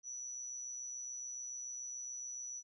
sine tone with amplitude modulation, 5910 Hz, F#8, 3 cents flat, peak -40 dBFS, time 0.03-2.63 s, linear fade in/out 50 ms, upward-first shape sine, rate 127 Hz, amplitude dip 45%, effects none

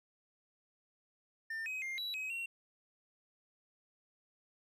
triangle tone with pitch steps, 1801 / 2530 / 2113 / 3920 / 2539 / 2735 Hz, A6 / D#7 / C7 / B7 / D#7 / F7, +40 / +28 / +16 / -14 / +34 / -37 cents, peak -36 dBFS, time 1.5-2.46 s, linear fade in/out 5 ms, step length 160 ms, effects none

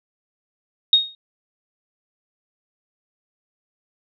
sine tone with exponential decay, 3729 Hz, A#7, in tune, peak -7 dBFS, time 0.93-1.15 s, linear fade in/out 2 ms, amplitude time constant 47 ms, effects none

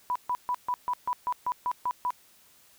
sine tone bursts, 987.8 Hz, B5, in tune, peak -25 dBFS, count 11, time 0.1-2.105 s, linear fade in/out 0 ms, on 55 ms, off 140 ms, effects white hiss -59 dBFS RMS until 2.78 s

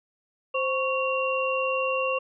sine tone cluster, 524 / 1112 / 2759 Hz, C5 / C#6 / F7, +2 / +5 / -22 cents, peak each -26 / -29 / -29 dBFS, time 0.54-2.19 s, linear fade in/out 10 ms, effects none

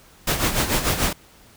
pink noise with tremolo, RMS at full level -19 dBFS, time 0.27-1.13 s, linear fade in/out 5 ms, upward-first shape sine, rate 6.8 Hz, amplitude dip 65%, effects pink hiss -51 dBFS RMS until 1.56 s

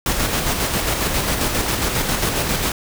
pink noise with tremolo, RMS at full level -19 dBFS, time 0.06-2.72 s, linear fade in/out 2 ms, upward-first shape square, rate 7.4 Hz, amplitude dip 35%, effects none

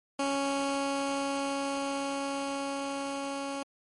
15% pulse tone with level ramp, 277.2 Hz, C#4, in tune, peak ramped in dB -21 to -27 dBFS, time 0.19-3.63 s, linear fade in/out 5 ms, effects MP3 48 kbps

